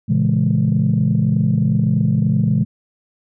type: chord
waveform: sine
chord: A# half-diminished seventh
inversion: none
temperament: just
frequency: 116.54 / 139.85 / 167.82 / 209.8 Hz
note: A#2 / C#3 / E3 / G#3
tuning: 0 / +16 / +31 / +18 cents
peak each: -18 dBFS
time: 0.08-2.65 s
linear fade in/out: 20 ms
effects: tanh soft clip ceiling -6 dBFS